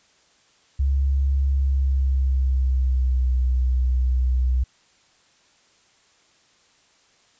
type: tone with pitch glide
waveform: sine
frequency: 68.3 to 62.99 Hz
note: C#2 to B1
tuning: -25 to +35 cents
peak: -17 dBFS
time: 0.79-4.64 s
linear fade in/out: 10 ms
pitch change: -140 cents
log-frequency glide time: 1.48-3.31 s
effects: white hiss -59 dBFS RMS until 7.39 s + resampled to 16000 Hz